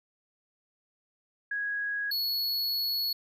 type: tone pair in turn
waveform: sine / square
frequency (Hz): 1657 / 4375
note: G#6 / C#8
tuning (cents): -4 / -24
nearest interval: octave + perfect fourth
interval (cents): 1680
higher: second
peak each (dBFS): -29 / -28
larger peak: second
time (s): 1.51-2.11 / 2.11-3.13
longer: second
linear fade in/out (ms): 5
effects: none